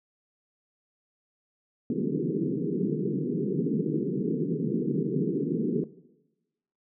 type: band-pass noise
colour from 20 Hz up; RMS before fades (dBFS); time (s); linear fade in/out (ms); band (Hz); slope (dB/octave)
pink; -28; 1.9-5.84; 2; 140 to 450; 96
effects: noise-tail reverb RT60 1.0 s tail -18 dB re dry